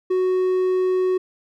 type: tone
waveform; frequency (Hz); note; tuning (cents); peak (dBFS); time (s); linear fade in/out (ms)
triangle; 370; F#4; 0; -15; 0.1-1.18; 10
effects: none

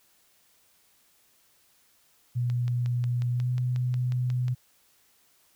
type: tone with pitch glide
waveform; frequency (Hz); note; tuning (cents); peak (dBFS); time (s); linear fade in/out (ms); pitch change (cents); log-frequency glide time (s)
sine; 121.9 to 124.89; B2 to B2; -22 to +20; -24; 2.35-4.55; 20; +42; 3.3-3.5
type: click train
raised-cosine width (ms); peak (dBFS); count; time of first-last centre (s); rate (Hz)
0.2; -26; 12; 2.5-4.482; 5.55
effects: white hiss -64 dBFS RMS until 5.55 s

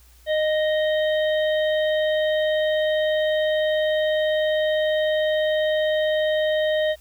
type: harmonic tone with a mistuned harmonic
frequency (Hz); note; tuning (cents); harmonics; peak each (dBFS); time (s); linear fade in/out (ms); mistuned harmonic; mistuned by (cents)
622.3; D#5; 0; 1 / 3 / 5 / 6; -19 / -29 / -33 / -35; 0.26-6.96; 50; 1; -15
effects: added 60 Hz sine -50 dBFS peak until 7 s + white hiss -56 dBFS RMS until 7 s

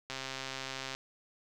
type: click train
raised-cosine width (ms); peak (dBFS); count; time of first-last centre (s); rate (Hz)
0.2; -21; 114; 0.1-0.95; 133
effects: none

